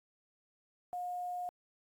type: tone with quantisation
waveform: sine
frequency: 716 Hz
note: F5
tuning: 43 cents sharp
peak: -36 dBFS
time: 0.93-1.49 s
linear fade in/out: 0 ms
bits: 10
effects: AAC 64 kbps